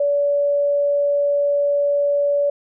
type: tone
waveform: sine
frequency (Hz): 573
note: D5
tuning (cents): -43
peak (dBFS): -15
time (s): 0-2.5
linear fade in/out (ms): 5
effects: none